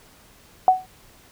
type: tone with exponential decay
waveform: sine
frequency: 746 Hz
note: F#5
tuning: 14 cents sharp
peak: -7 dBFS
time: 0.68-0.86 s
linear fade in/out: 1 ms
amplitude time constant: 39 ms
effects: pink hiss -52 dBFS RMS until 1.31 s